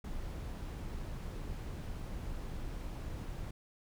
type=noise; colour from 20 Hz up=brown; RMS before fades=-41 dBFS; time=0.04-3.51 s; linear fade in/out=5 ms; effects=none